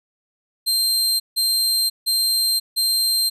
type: tone bursts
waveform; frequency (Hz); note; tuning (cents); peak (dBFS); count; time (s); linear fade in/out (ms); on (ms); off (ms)
sawtooth; 4159; C8; -11; -14; 4; 0.66-3.3; 20; 540; 160
effects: resampled to 32000 Hz